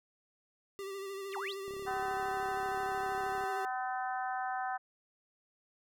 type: tone with vibrato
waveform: square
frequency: 392 Hz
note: G4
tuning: in tune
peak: -40 dBFS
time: 0.79-3.65 s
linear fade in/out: 0 ms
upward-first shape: sine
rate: 13 Hz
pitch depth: 35 cents each way
type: exponential two-way sweep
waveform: sine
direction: down then up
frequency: 5640 to 752 to 5640 Hz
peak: -37 dBFS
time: 1.31-1.55 s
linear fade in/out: 50 ms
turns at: 1.37 s
type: click train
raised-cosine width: 2 ms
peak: -38 dBFS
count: 62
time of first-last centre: 1.68-3.438 s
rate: 34.7 Hz
type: harmonic tone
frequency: 254.1 Hz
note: B3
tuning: 49 cents sharp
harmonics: 3 / 4 / 5 / 6 / 7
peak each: -35 / -43 / -43 / -42 / -47 dBFS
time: 1.86-4.78 s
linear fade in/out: 20 ms
effects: none